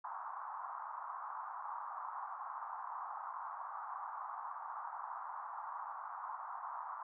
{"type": "band-pass noise", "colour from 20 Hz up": "white", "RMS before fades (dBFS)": -45, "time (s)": [0.04, 7.03], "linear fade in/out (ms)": 5, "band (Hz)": [830, 1200], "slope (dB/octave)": 48, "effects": []}